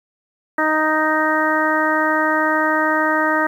harmonic tone, 311.1 Hz, D#4, in tune, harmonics 1 / 2 / 3 / 4 / 5 / 6, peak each -22 / -22 / -22 / -22 / -22 / -22 dBFS, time 0.58-3.47 s, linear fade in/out 5 ms, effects 8-bit

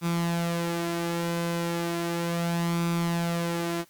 sawtooth tone with flanger, 170 Hz, F3, 46 cents flat, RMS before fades -28 dBFS, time 0.01-3.85 s, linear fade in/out 50 ms, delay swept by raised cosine 0.83 to 3.93 ms, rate 0.35 Hz, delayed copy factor +0.5, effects white hiss -60 dBFS RMS until 3.89 s + Opus 48 kbps

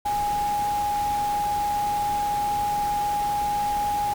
sine tone in noise, 825 Hz, G#5, 12 cents flat, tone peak -22 dBFS, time 0.05-4.14 s, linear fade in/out 10 ms, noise pink, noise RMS -36 dBFS, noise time 0.05-4.14 s, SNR +11 dB, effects none

